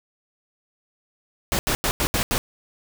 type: noise bursts at uneven times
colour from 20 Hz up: pink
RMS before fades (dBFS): -22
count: 6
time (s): 1.52-1.59 / 1.67-1.75 / 1.84-1.91 / 2-2.07 / 2.14-2.23 / 2.31-2.38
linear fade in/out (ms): 0
effects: none